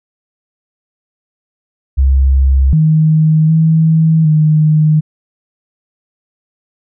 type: tone with pitch steps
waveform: sine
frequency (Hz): 67.1 / 156.7 / 160.4 / 154.2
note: C2 / D#3 / E3 / D#3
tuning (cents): +44 / +13 / -47 / -15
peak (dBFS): -6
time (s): 1.97-5.01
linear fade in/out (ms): 20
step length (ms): 760
effects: none